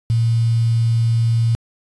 sine tone with quantisation, 115.1 Hz, A#2, 22 cents flat, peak -13 dBFS, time 0.1-1.55 s, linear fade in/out 0 ms, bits 6, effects resampled to 22050 Hz

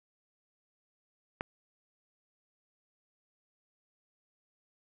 click, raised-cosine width 0.5 ms, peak -18 dBFS, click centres 1.409 s, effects none

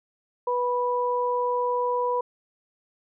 sine tone pair together, 491.5 / 983 Hz, B4 / B5, -8 / -8 cents, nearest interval octave, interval 1200 cents, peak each -25 dBFS, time 0.47-2.21 s, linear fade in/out 5 ms, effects none

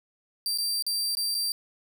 sawtooth tone with dropouts, 4699 Hz, D8, in tune, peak -23 dBFS, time 0.46-1.52 s, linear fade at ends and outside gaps 1 ms, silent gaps 0.576-0.584 / 0.824-0.865 / 1.151-1.17 / 1.345-1.349 s, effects none

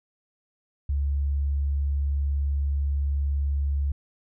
sine tone, 70.5 Hz, C#2, 30 cents sharp, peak -22 dBFS, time 0.89-3.92 s, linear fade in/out 5 ms, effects none

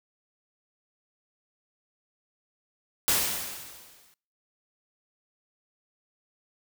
white noise with exponential decay, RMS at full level -22 dBFS, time 3.08-4.14 s, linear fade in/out 0 ms, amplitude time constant 230 ms, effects noise-tail reverb RT60 0.5 s tail -26 dB re dry

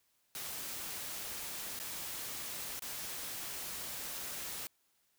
white noise with dropouts, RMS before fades -42 dBFS, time 0.35-4.67 s, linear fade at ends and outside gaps 1 ms, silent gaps 1.791-1.799 / 2.794-2.821 s, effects white hiss -75 dBFS RMS until 5.18 s

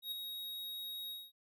square tone with ADSR envelope, 3781 Hz, A#7, 24 cents sharp, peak -37 dBFS, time 0.02-1.32 s, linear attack 97 ms, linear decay 9 ms, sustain -5 dB, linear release 210 ms, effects none

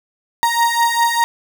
35% pulse beating tone pair, 932.3 / 937.3 Hz, A#5 / A#5, 0 / +9 cents, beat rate 5 Hz, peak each -15 dBFS, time 0.43-1.24 s, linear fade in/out 0 ms, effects none

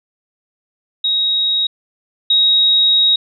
sine tone pair in turn, 3790 / 3790 Hz, A#7 / A#7, +28 / +28 cents, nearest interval unison, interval 0 cents, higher neither, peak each -13 / -9 dBFS, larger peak second, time 1.04-1.67 / 2.3-3.16 s, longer second, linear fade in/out 5 ms, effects none

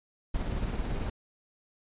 brown noise with tremolo, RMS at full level -30 dBFS, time 0.34-1.1 s, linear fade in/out 5 ms, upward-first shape triangle, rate 18 Hz, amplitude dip 35%, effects resampled to 8000 Hz

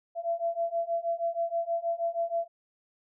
sine beating tone pair, 672 / 678.3 Hz, E5 / E5, +33 / +49 cents, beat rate 6.3 Hz, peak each -31 / -30 dBFS, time 0.15-2.48 s, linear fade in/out 50 ms, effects none

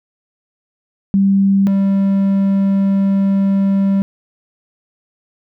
sine / triangle tone pair in turn, 196 / 196 Hz, G3 / G3, 0 / 0 cents, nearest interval unison, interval 0 cents, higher neither, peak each -9 dBFS, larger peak neither, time 1.14-1.67 / 1.67-4.02 s, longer second, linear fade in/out 0 ms, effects none

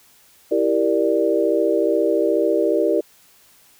sine chord, E half-diminished seventh, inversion none, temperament equal with one note detuned, 329.6 / 392 / 466.2 / 589.7 Hz, E4 / G4 / Bb4 / D5, 0 / 0 / 0 / +7 cents, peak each -21 dBFS, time 0.51-3.01 s, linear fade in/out 10 ms, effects white hiss -53 dBFS RMS until 3.79 s

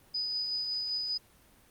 sine tone with tremolo, 4978 Hz, D#8, in tune, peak -29 dBFS, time 0.14-1.18 s, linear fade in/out 10 ms, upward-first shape sine, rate 5.3 Hz, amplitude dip 25%, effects pink hiss -61 dBFS RMS until 1.7 s + Opus 32 kbps

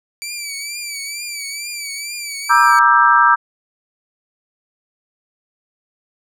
15% pulse tone with vibrato, 2316 Hz, D7, 25 cents flat, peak -18 dBFS, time 0.22-2.79 s, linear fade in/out 0 ms, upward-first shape triangle, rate 2.2 Hz, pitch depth 78 cents each way
sine chord, E half-diminished seventh, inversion second, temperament just, 949.3 / 1186.7 / 1318.5 / 1582.2 Hz, Bb5 / D6 / E6 / G6, +31 / +18 / 0 / +16 cents, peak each -14 dBFS, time 2.49-3.36 s, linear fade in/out 20 ms
effects none

